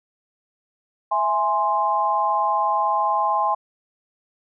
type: chord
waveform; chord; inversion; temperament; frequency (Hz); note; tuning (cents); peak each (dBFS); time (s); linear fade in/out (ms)
sine; E augmented; none; equal; 659.3 / 830.6 / 1046.5; E5 / G#5 / B#5; 0 / 0 / 0; -27 / -21 / -21; 1.11-3.55; 10
effects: none